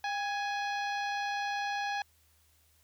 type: harmonic tone with a mistuned harmonic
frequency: 835 Hz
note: G#5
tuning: 9 cents sharp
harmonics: 1 / 2 / 3 / 4 / 5 / 6 / 7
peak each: -33 / -37 / -42 / -46 / -46 / -52 / -53 dBFS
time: 0.04-2.02 s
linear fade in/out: 2 ms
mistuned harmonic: 1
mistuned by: -61 cents
effects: added 78 Hz sine -68 dBFS peak until 2.83 s + white hiss -68 dBFS RMS until 2.83 s